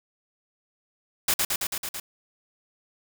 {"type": "noise with echo", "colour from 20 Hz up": "white", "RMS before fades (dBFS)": -22, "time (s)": [1.28, 1.34], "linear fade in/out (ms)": 5, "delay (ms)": 110, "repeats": 6, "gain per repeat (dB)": -2, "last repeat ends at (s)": 2, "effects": []}